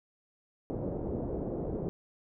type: low-pass noise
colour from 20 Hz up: white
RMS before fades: -35 dBFS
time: 0.7-1.89 s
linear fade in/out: 0 ms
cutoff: 510 Hz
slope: 24 dB/octave
effects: none